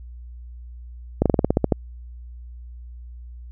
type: slowing click train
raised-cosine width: 2 ms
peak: -3 dBFS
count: 10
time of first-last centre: 1.22-1.722 s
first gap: 37 ms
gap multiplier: 1.1
effects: added 60 Hz sine -36 dBFS peak until 3.51 s